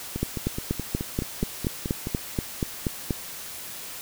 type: two click trains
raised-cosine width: 3 ms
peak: -16 / -11 dBFS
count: 10 / 13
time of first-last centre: 0.16-2.071 / 0.23-3.108 s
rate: 4.71 / 4.17 Hz
effects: white hiss -38 dBFS RMS until 4.01 s